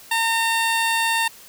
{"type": "tone", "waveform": "15% pulse", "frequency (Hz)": 911, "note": "A#5", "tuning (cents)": -40, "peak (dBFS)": -12, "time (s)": [0.11, 1.28], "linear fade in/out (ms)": 5, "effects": ["white hiss -45 dBFS RMS until 1.48 s"]}